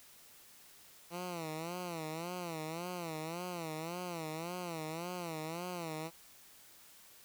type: tone with vibrato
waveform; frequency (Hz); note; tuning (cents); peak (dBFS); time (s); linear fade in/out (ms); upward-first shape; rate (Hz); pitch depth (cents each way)
10% pulse; 167.8; E3; +31; -31; 1.1-6.11; 50; sine; 1.8; 130
effects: white hiss -59 dBFS RMS until 7.24 s